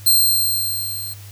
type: tone with level ramp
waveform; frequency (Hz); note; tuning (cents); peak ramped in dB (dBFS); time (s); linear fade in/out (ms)
5% pulse; 4168; C8; -7; -3 to -21; 0.06-1.14; 10
effects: added 100 Hz sine -36 dBFS peak until 1.31 s + white hiss -44 dBFS RMS until 1.31 s